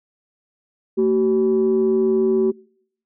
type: tone pair together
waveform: sine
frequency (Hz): 225.9 / 380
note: A3 / F#4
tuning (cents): +46 / +46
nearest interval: major sixth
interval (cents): 900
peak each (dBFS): -19 / -14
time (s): 0.97-2.52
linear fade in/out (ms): 20
effects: noise-tail reverb RT60 0.7 s tail -26 dB re dry + tanh soft clip ceiling -10 dBFS